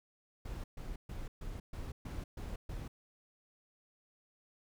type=noise bursts; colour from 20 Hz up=brown; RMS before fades=-42 dBFS; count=8; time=0.45-2.88 s; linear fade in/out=5 ms; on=190 ms; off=130 ms; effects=none